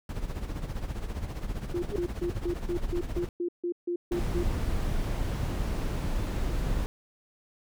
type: noise with tremolo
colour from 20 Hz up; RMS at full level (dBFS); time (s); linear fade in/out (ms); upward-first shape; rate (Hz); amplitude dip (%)
brown; -31; 0.09-3.29; 2; sine; 15; 65
type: tone bursts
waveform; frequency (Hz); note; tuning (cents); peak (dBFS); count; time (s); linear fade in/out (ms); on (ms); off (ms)
sine; 349.2; F4; 0; -27; 12; 1.74-4.434; 5; 87; 150
type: tone with exponential growth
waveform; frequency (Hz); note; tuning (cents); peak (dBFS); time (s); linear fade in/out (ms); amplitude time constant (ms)
sine; 408.6; G#4; -28; -23; 1.86-1.96; 2; 21
type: noise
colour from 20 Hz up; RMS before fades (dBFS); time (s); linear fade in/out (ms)
brown; -29; 4.12-6.86; 0
effects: none